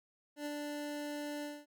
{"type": "tone with ADSR envelope", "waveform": "25% pulse", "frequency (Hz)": 293.8, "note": "D4", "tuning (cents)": 1, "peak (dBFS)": -33, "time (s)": [0.36, 1.66], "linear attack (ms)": 97, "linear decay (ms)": 29, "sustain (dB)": -2, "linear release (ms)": 230, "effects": []}